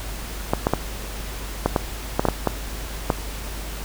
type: clicks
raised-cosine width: 1 ms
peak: -3 dBFS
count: 10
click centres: 0.535 / 0.669 / 0.736 / 1.66 / 1.762 / 2.195 / 2.253 / 2.286 / 2.473 / 3.102 s
effects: added 50 Hz sine -31 dBFS peak until 3.84 s + pink hiss -35 dBFS RMS until 3.84 s